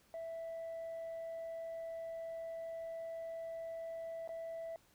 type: tone with dropouts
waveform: sine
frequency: 659.3 Hz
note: E5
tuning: in tune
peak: -39 dBFS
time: 0.14-4.76 s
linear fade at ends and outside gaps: 1 ms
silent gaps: 4.276-4.291 s
effects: tanh soft clip ceiling -40 dBFS + pink hiss -69 dBFS RMS until 4.94 s